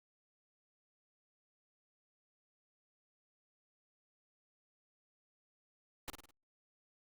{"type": "noise with echo", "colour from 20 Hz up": "pink", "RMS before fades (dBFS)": -42, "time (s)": [6.08, 6.1], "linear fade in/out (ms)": 0, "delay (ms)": 52, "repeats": 4, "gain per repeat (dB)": -6, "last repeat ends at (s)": 6.308, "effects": ["Opus 48 kbps"]}